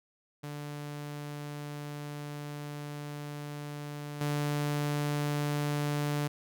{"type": "tone with level steps", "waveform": "sawtooth", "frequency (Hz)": 146.6, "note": "D3", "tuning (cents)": -3, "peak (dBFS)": [-34, -25], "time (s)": [0.43, 6.28], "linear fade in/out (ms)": 10, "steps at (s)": 4.21, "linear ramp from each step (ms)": 2, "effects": []}